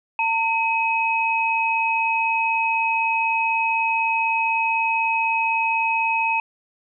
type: tone pair together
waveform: sine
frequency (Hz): 905.2 / 2544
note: A5 / D#7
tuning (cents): +49 / +38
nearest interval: octave + tritone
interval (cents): 1789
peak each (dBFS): -21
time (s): 0.19-6.4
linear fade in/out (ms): 2
effects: none